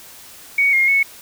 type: tone with pitch steps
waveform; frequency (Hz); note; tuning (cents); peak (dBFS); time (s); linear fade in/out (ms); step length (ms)
sine; 2236 / 2137 / 2206; C#7 / C7 / C#7; +14 / +36 / -9; -12; 0.58-1.03; 5; 150
effects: white hiss -41 dBFS RMS until 1.21 s